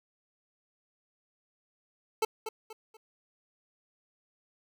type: tone with echo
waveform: 25% pulse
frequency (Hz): 440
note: A4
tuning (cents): 0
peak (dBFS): -21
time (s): 2.22-2.25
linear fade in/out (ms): 5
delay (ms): 240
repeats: 3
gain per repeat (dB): -9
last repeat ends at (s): 2.97
effects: none